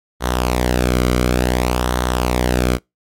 sawtooth tone with flanger, 61.74 Hz, B1, in tune, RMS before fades -17 dBFS, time 0.2-2.79 s, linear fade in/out 50 ms, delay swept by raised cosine 0.4 to 1.15 ms, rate 0.56 Hz, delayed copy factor -0.6, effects noise-tail reverb RT60 0.2 s tail -26 dB re dry + MP3 64 kbps

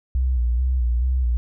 sine tone with vibrato, 61.74 Hz, B1, in tune, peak -17 dBFS, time 0.15-1.37 s, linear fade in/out 0 ms, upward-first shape square, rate 2.3 Hz, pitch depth 60 cents each way, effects none

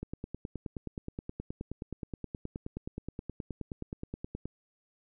click train, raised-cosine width 3 ms, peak -24 dBFS, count 43, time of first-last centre 0.03-4.456 s, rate 9.49 Hz, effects none

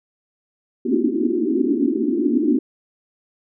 pink band-pass noise, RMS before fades -19 dBFS, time 0.85-2.59 s, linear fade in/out 5 ms, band 230 to 380 Hz, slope 96 dB/octave, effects none

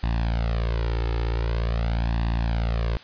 sawtooth tone with flanger, 57 Hz, A#1, 38 cents flat, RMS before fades -24 dBFS, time 0.03-2.97 s, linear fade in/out 0 ms, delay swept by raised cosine 1.1 to 2.3 ms, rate 0.45 Hz, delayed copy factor +0.95, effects white hiss -46 dBFS RMS until 3.03 s + resampled to 11025 Hz

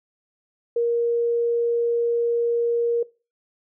sine tone, 470.3 Hz, A#4, 15 cents sharp, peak -18 dBFS, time 0.76-3.03 s, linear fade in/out 5 ms, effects noise-tail reverb RT60 0.3 s tail -21 dB re dry

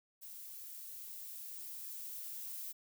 violet noise with level ramp, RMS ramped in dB -50 to -44 dBFS, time 0.21-2.73 s, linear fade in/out 20 ms, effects none

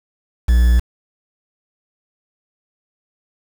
triangle tone with quantisation, 59.9 Hz, A#1, 48 cents sharp, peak -7 dBFS, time 0.48-0.8 s, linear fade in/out 10 ms, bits 5, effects none

